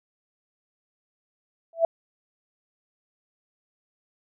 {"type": "tone with exponential growth", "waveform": "sine", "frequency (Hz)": 663, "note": "E5", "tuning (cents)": 10, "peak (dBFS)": -12, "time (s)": [1.73, 1.85], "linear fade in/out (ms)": 2, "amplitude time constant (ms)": 25, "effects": []}